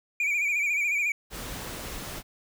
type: tone with vibrato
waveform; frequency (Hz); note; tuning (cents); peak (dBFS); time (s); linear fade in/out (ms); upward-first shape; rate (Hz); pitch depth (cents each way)
triangle; 2349; D7; 0; -22; 0.2-1.12; 2; sine; 14; 76
type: noise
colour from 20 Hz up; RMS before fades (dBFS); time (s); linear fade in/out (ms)
pink; -37; 1.3-2.23; 50
effects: none